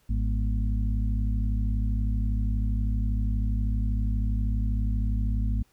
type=harmonic tone with a mistuned harmonic; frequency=52.5 Hz; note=G#1; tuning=19 cents sharp; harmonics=1 / 2 / 4 / 5; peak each=-24 / -30 / -36 / -38 dBFS; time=0.09-5.63 s; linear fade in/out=10 ms; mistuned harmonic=5; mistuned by=-110 cents; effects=pink hiss -66 dBFS RMS until 5.72 s